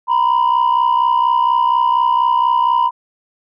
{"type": "tone pair together", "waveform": "sine", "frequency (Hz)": [945, 1009.2], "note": ["A#5", "B5"], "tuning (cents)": [23, 37], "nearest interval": "minor second", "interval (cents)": 114, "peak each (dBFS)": -12, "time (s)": [0.07, 2.91], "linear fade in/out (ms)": 50, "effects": ["tanh soft clip ceiling -8 dBFS"]}